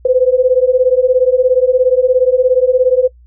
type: beating tone pair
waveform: sine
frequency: 499.2 / 516.2 Hz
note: B4 / C5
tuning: +19 / -23 cents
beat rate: 17 Hz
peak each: -11 dBFS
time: 0.05-3.08 s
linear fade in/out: 5 ms
effects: noise-tail reverb RT60 0.1 s tail -21 dB re dry + added 60 Hz sine -40 dBFS peak until 3.26 s